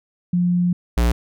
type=tone pair in turn; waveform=sine / square; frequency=176.9 / 59.03 Hz; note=F3 / A#1; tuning=+23 / +22 cents; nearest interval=octave + perfect fifth; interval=1901 cents; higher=first; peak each=-15 dBFS; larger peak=neither; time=0.33-0.73 / 0.97-1.12 s; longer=first; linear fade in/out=5 ms; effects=none